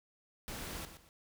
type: noise with echo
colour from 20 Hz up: pink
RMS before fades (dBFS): -43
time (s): 0.48-0.85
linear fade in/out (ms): 0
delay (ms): 120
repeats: 2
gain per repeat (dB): -10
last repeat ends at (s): 1.09
effects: none